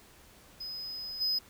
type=tone with level steps; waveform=triangle; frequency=5040 Hz; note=D#8; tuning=21 cents sharp; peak=-36 / -26 dBFS; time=0.6-1.39 s; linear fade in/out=10 ms; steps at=1.2 s; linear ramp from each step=20 ms; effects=pink hiss -57 dBFS RMS until 1.49 s